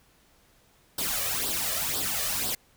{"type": "noise with flanger", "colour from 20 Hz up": "white", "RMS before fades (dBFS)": -29, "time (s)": [0.98, 2.55], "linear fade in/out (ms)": 5, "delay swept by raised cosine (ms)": [0.22, 1.72], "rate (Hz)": 2, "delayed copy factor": 0.7, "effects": ["pink hiss -62 dBFS RMS until 2.76 s"]}